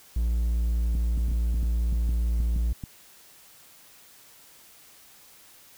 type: tone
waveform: triangle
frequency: 57.7 Hz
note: A#1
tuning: 17 cents flat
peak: -20 dBFS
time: 0.16-2.73 s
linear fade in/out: 5 ms
type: clicks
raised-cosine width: 5 ms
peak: -22 dBFS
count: 11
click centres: 0.951 / 1.177 / 1.283 / 1.316 / 1.543 / 1.63 / 1.927 / 2.092 / 2.402 / 2.562 / 2.838 s
effects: white hiss -53 dBFS RMS until 5.77 s